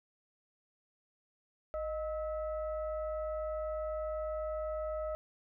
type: tone with frequency modulation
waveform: sine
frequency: 620 Hz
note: D#5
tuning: 6 cents flat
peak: -34 dBFS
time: 1.74-5.15 s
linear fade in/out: 0 ms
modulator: 674 Hz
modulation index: 0.61
effects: none